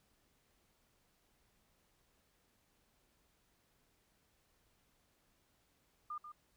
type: tone with echo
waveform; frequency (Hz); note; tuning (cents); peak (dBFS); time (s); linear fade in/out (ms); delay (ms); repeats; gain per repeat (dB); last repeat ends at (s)
sine; 1208; D6; +48; -40; 6.1-6.18; 5; 140; 1; -8; 6.32
effects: pink hiss -75 dBFS RMS until 6.56 s